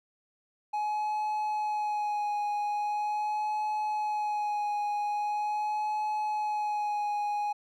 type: tone with vibrato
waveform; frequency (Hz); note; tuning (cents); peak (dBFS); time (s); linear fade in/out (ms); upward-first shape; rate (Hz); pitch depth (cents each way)
triangle; 840; G#5; +19; -26; 0.73-7.53; 10; sine; 0.42; 22
effects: none